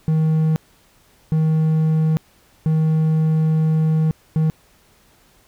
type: tone bursts at uneven times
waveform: triangle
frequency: 157.9 Hz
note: D#3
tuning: 26 cents sharp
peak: -12 dBFS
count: 4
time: 0.08-0.56 / 1.32-2.17 / 2.66-4.11 / 4.36-4.5 s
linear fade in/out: 0 ms
effects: pink hiss -55 dBFS RMS until 5.47 s